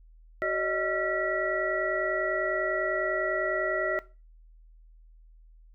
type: tone cluster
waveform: sine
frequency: 375.9 / 576 / 626 / 1364 / 1938 Hz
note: F#4 / D5 / D#5 / F6 / B6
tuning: +27 / -34 / +10 / -41 / -33 cents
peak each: -33 / -36 / -30 / -32 / -32 dBFS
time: 0.42-3.99 s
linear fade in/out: 0 ms
effects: noise-tail reverb RT60 0.3 s tail -18 dB re dry + added 40 Hz sine -51 dBFS peak until 5.74 s